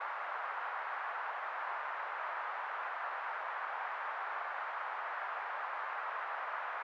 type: band-pass noise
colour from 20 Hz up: white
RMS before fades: -40 dBFS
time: 0-6.83 s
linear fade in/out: 10 ms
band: 740 to 1500 Hz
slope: 24 dB/octave
effects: none